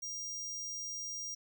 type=tone; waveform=square; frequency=5700 Hz; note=F8; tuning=34 cents sharp; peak=-39 dBFS; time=0.02-1.35 s; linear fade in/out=10 ms; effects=none